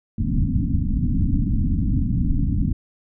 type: low-pass noise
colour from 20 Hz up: pink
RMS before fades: -20 dBFS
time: 0.18-2.73 s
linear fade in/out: 5 ms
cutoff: 290 Hz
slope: 96 dB/octave
effects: none